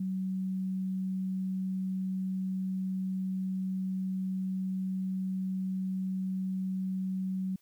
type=tone; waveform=sine; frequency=188.3 Hz; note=F#3; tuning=31 cents sharp; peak=-30 dBFS; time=0-7.56 s; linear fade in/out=5 ms; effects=white hiss -69 dBFS RMS until 7.61 s